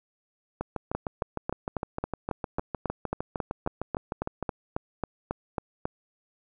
two click trains, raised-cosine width 1 ms, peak -16 / -14 dBFS, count 26 / 19, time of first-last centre 0.61-4.427 / 0.95-5.855 s, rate 6.55 / 3.67 Hz, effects none

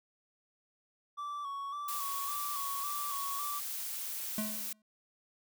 triangle tone with vibrato, 1139 Hz, C#6, 47 cents sharp, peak -35 dBFS, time 1.17-3.6 s, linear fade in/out 20 ms, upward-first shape square, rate 1.8 Hz, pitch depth 39 cents each way
blue noise, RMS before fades -39 dBFS, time 1.88-4.73 s, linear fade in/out 5 ms
square tone with exponential decay, 214.4 Hz, A3, 45 cents flat, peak -32 dBFS, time 4.38-4.82 s, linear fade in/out 2 ms, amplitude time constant 95 ms
effects none

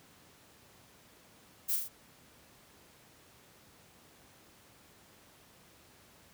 violet noise with echo, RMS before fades -31 dBFS, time 1.68-1.77 s, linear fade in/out 20 ms, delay 39 ms, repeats 3, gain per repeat -4 dB, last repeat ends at 1.887 s, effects pink hiss -60 dBFS RMS until 6.33 s + high-pass 80 Hz 12 dB/octave

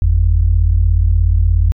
sine tone pair together, 48.19 / 85 Hz, G1 / F2, -29 / -46 cents, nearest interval minor seventh, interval 983 cents, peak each -11 dBFS, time 0.02-1.72 s, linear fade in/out 0 ms, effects tanh soft clip ceiling -1 dBFS

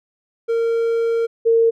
triangle / sine tone pair in turn, 460.4 / 457.5 Hz, A#4 / A#4, -22 / -32 cents, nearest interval unison, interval 10 cents, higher first, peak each -14 / -11 dBFS, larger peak second, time 0.48-1.27 / 1.45-1.71 s, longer first, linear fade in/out 20 ms, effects none

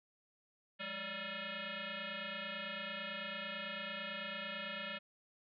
sine tone with frequency modulation, 569 Hz, C#5, 45 cents sharp, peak -40 dBFS, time 0.79-4.99 s, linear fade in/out 20 ms, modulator 389 Hz, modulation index 7.5, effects none

